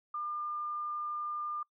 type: tone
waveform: sine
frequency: 1202 Hz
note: D6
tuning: 40 cents sharp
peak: -34 dBFS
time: 0.14-1.63 s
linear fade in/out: 5 ms
effects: noise-tail reverb RT60 0.1 s tail -25 dB re dry